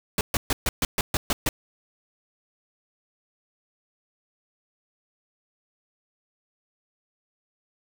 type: noise bursts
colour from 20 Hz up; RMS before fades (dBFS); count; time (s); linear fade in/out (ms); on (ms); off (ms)
pink; -23; 9; 0.18-1.49; 2; 30; 130
effects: none